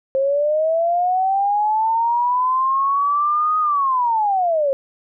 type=linear two-way sweep; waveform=sine; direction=up then down; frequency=530 to 1253 to 530 Hz; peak=-15 dBFS; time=0.15-4.73 s; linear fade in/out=0 ms; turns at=3.59 s; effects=none